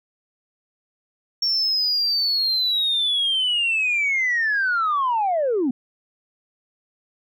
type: linear sweep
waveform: sine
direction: down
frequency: 5500 to 233.1 Hz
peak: -17 dBFS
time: 1.42-5.71 s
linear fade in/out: 5 ms
effects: tanh soft clip ceiling -15 dBFS